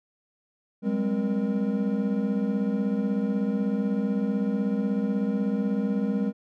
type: tone cluster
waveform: triangle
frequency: 189.5 / 205.6 / 262.2 / 473.6 Hz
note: F#3 / G#3 / C4 / A#4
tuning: +42 / -17 / +4 / +27 cents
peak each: -30 / -23 / -29 / -32 dBFS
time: 0.82-6.33 s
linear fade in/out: 50 ms
effects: none